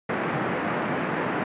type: band-pass noise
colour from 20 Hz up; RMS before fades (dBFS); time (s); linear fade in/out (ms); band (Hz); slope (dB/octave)
pink; -27; 0.09-1.44; 5; 150 to 2100; 24
effects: resampled to 8000 Hz